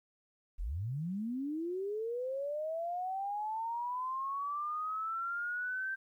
sine linear sweep, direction up, 32.7 to 1571 Hz, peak -34 dBFS, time 0.58-5.96 s, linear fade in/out 20 ms, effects 12-bit

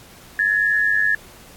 sine tone pair together, 1695 / 1795.8 Hz, G#6 / A6, +35 / +35 cents, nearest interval minor second, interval 100 cents, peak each -17 / -20 dBFS, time 0.39-1.15 s, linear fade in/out 2 ms, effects pink hiss -45 dBFS RMS until 1.56 s + AAC 64 kbps

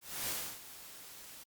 white noise with ADSR envelope, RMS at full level -36 dBFS, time 0.01-1.44 s, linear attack 270 ms, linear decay 300 ms, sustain -15 dB, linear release 16 ms, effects Opus 48 kbps

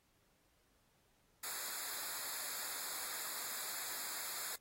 white noise with comb filter, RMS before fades -43 dBFS, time 1.43-4.56 s, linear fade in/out 5 ms, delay 0.34 ms, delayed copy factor -1, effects pink hiss -75 dBFS RMS until 4.6 s + AAC 48 kbps

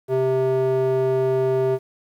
square tone with band-pass filter, 130.81 Hz, C3, in tune, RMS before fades -20 dBFS, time 0.08-1.79 s, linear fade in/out 50 ms, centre 470 Hz, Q 4.3, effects 9-bit

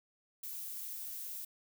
violet noise, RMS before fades -43 dBFS, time 0.43-1.45 s, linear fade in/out 5 ms, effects none

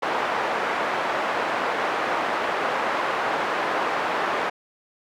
pink band-pass noise, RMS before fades -25 dBFS, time 0.02-4.5 s, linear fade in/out 10 ms, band 580 to 1600 Hz, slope 12 dB/octave, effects none

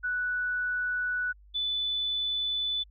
sine tone pair in turn, 1480 / 3490 Hz, F#6 / A7, 0 / -15 cents, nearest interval octave + minor third, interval 1485 cents, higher second, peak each -27 dBFS, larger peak neither, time 0.03-1.33 / 1.54-2.84 s, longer neither, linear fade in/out 20 ms, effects added 50 Hz sine -52 dBFS peak until 2.9 s

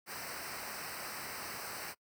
pink noise with comb filter, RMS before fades -43 dBFS, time 0.06-1.95 s, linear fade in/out 50 ms, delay 0.29 ms, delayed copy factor -0.8, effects noise-tail reverb RT60 0.1 s tail -24 dB re dry + high-pass 80 Hz 12 dB/octave

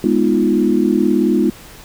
sine chord, F half-diminished seventh, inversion first, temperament equal, 207.7 / 246.9 / 311.1 / 349.2 Hz, Ab3 / Cb4 / Eb4 / F4, 0 / 0 / 0 / 0 cents, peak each -17 dBFS, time 0.04-1.5 s, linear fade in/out 2 ms, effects pink hiss -39 dBFS RMS until 1.84 s

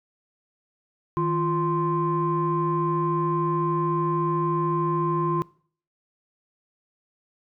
sine tone cluster, 157.6 / 346.8 / 1044 Hz, D#3 / F4 / C6, +23 / -12 / -4 cents, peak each -25 dBFS, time 1.17-5.42 s, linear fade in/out 0 ms, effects noise-tail reverb RT60 0.5 s tail -22 dB re dry + tanh soft clip ceiling -14 dBFS

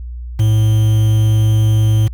triangle tone with quantisation, 108.8 Hz, A2, 19 cents flat, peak -7 dBFS, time 0.39-2.08 s, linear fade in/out 10 ms, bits 5, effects added 60 Hz sine -24 dBFS peak until 2.13 s

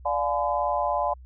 sine chord, D diminished seventh, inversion none, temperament just, 587.3 / 704.8 / 845.8 / 1014.9 Hz, D5 / F5 / Ab5 / Cb6, 0 / +16 / +31 / +47 cents, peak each -28 dBFS, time 0.05-1.14 s, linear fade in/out 10 ms, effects added 63 Hz sine -43 dBFS peak until 1.25 s

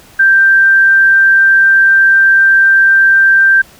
sine tone, 1574 Hz, G6, 7 cents sharp, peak -4 dBFS, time 0.19-3.62 s, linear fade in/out 10 ms, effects pink hiss -41 dBFS RMS until 3.79 s

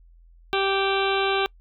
harmonic tone, 390.5 Hz, G4, 7 cents flat, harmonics 1 / 2 / 3 / 4 / 6 / 7 / 8 / 9 / 10, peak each -24 / -27 / -29 / -30 / -32 / -32 / -33 / -34 / -34 dBFS, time 0.53-1.46 s, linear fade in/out 0 ms, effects noise-tail reverb RT60 0.1 s tail -26 dB re dry + added 42 Hz sine -49 dBFS peak until 1.6 s

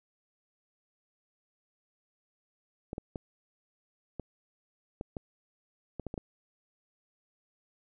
clicks, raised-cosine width 2 ms, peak -23 dBFS, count 10, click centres 2.931 / 2.981 / 3.158 / 4.197 / 5.011 / 5.168 / 5.997 / 6.067 / 6.141 / 6.178 s, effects none

